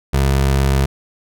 25% pulse tone with vibrato, 67.9 Hz, C#2, 35 cents flat, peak -9 dBFS, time 0.13-0.86 s, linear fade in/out 10 ms, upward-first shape triangle, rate 17 Hz, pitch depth 13 cents each way, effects none

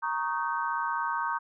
sine chord, Eb dominant seventh, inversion second, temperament equal with one note detuned, 932.3 / 1108.7 / 1244.5 / 1540.2 Hz, Bb5 / Db6 / Eb6 / G6, 0 / 0 / 0 / -31 cents, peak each -31 / -33 / -35 / -34 dBFS, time 0.02-1.39 s, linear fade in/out 20 ms, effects none

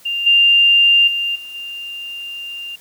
sine tone with level steps, 2794 Hz, F7, in tune, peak -18 / -8 / -17 / -30 / -26 dBFS, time 0.05-2.76 s, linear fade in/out 10 ms, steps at 0.26 / 1.07 / 1.35 / 1.54 s, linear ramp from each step 10 ms, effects white hiss -47 dBFS RMS until 2.8 s

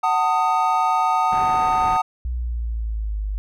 triangle chord, D# diminished, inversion first, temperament just, 746.7 / 896 / 1244.5 Hz, F#5 / A5 / D#6, +16 / +31 / 0 cents, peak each -19 dBFS, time 0.03-2.02 s, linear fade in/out 10 ms
pink low-pass noise, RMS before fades -33 dBFS, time 1.32-1.97 s, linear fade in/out 5 ms, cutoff 2300 Hz, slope 24 dB/octave
sine exponential sweep, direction down, 61.9 to 49.69 Hz, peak -22 dBFS, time 2.25-3.38 s, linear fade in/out 0 ms
effects none

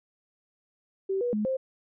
sine tone with pitch steps, 386.2 / 485.4 / 211.5 / 526 Hz, G4 / B4 / G#3 / C5, -26 / -30 / +32 / +9 cents, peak -25 dBFS, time 1.09-1.57 s, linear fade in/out 10 ms, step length 120 ms, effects none

